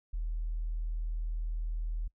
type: tone with tanh clipping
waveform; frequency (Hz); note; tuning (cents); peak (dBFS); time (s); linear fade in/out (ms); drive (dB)
triangle; 40; D#1; +49; -31; 0.13-2.08; 10; 4
effects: noise-tail reverb RT60 0.1 s tail -24 dB re dry